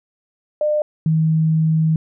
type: tone pair in turn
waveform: sine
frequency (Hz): 602 / 159.04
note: D5 / D#3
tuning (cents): +43 / +38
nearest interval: octave + major seventh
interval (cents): 2305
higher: first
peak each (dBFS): -15 / -13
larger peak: second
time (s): 0.61-0.82 / 1.06-1.96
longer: second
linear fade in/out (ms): 2
effects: none